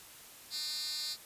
10% pulse tone with high-pass filter, 302.8 Hz, D#4, 47 cents flat, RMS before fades -38 dBFS, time 0.5-1.17 s, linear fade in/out 50 ms, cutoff 4300 Hz, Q 3.3, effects white hiss -53 dBFS RMS until 1.25 s + resampled to 32000 Hz

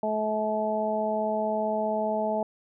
harmonic tone, 215.3 Hz, A3, 37 cents flat, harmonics 1 / 2 / 3 / 4, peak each -32 / -33 / -27 / -31 dBFS, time 0.03-2.43 s, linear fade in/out 2 ms, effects none

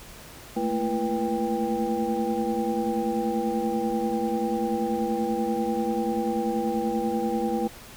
sine tone cluster, 217.3 / 227.6 / 337.6 / 486.7 / 794 Hz, A3 / A#3 / E4 / B4 / G5, -21 / -41 / +41 / -25 / +22 cents, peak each -30 dBFS, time 0.56-7.68 s, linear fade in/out 10 ms, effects pink hiss -45 dBFS RMS until 7.96 s

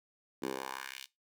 10% pulse tone with high-pass filter sweep, 66 Hz, C2, 16 cents sharp, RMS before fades -41 dBFS, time 0.42-1.06 s, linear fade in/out 10 ms, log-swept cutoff 290 to 3500 Hz, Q 1.7, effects noise-tail reverb RT60 0.2 s tail -19 dB re dry

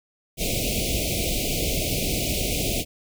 pink band-stop noise, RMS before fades -25 dBFS, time 0.37-2.85 s, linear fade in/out 50 ms, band 720 to 2200 Hz, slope 96 dB/octave, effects none

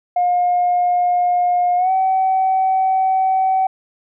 sine tone with pitch glide, 713 to 759.8 Hz, F5 to F#5, +36 to +46 cents, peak -12 dBFS, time 0.16-3.67 s, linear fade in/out 5 ms, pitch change +110 cents, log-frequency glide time 1.77-1.91 s, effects tanh soft clip ceiling -9 dBFS

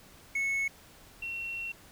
triangle / sine tone pair in turn, 2200 / 2724 Hz, C#7 / F7, -14 / -44 cents, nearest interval major third, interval 370 cents, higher second, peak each -26 / -34 dBFS, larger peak first, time 0.35-0.68 / 1.22-1.72 s, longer second, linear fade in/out 5 ms, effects pink hiss -55 dBFS RMS until 1.91 s

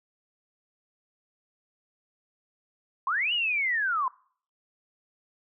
sine linear two-way sweep, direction up then down, 987.8 to 2960 to 987.8 Hz, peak -24 dBFS, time 3.07-4.08 s, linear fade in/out 2 ms, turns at 3.33 s, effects noise-tail reverb RT60 0.5 s tail -23 dB re dry

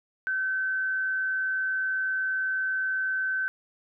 sine tone with frequency modulation, 1533 Hz, G6, 39 cents flat, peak -25 dBFS, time 0.27-3.48 s, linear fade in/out 0 ms, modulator 108 Hz, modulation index 0.26, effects none

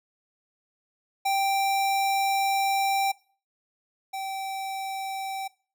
square tone pair in turn, 784 / 775 Hz, G5 / G5, 0 / -20 cents, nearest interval unison, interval 20 cents, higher first, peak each -23 / -31 dBFS, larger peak first, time 1.25-3.12 / 4.13-5.48 s, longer first, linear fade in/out 10 ms, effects noise-tail reverb RT60 0.4 s tail -21 dB re dry

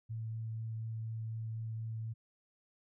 sine tone with vibrato, 111.9 Hz, A2, 30 cents sharp, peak -37 dBFS, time 0.09-2.14 s, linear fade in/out 20 ms, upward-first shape triangle, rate 4.1 Hz, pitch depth 10 cents each way, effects none

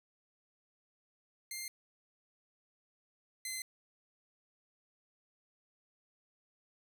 10% pulse tone pair in turn, 2105 / 2059 Hz, C7 / C7, +10 / -28 cents, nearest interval unison, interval 38 cents, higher first, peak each -31 / -29 dBFS, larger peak second, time 1.51-1.68 / 3.45-3.62 s, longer neither, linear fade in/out 2 ms, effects none

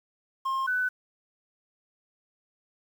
triangle / sine tone pair in turn, 1065 / 1498.8 Hz, C6 / F#6, +30 / +22 cents, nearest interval tritone, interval 592 cents, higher second, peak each -24 dBFS, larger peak neither, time 0.45-0.67 / 0.67-0.89 s, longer neither, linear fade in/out 10 ms, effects 9-bit

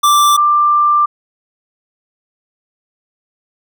square / sine tone pair in turn, 1174.7 / 1184.9 Hz, D6 / D6, 0 / +15 cents, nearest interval unison, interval 15 cents, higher second, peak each -8 dBFS, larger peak neither, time 0.03-0.37 / 0.37-1.06 s, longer second, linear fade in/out 10 ms, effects none

